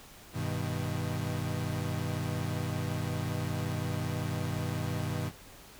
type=chord; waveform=35% pulse; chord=G augmented; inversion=none; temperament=equal; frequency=98 / 123.47 / 155.56 Hz; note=G2 / B2 / D#3; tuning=0 / 0 / 0 cents; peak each=-34 dBFS; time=0.33-5.32 s; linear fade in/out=50 ms; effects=pink hiss -52 dBFS RMS until 5.79 s